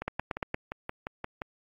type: two click trains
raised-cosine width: 0.5 ms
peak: -15 / -19 dBFS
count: 5 / 9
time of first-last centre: 0.08-0.544 / 0.02-1.419 s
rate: 8.62 / 5.72 Hz
effects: AAC 32 kbps